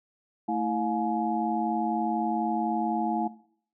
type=tone cluster; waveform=sine; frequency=222.1 / 326.2 / 712 / 844 Hz; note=A3 / E4 / F5 / G#5; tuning=+16 / -18 / +33 / +28 cents; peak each=-31 dBFS; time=0.48-3.28 s; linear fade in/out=10 ms; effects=noise-tail reverb RT60 0.6 s tail -18 dB re dry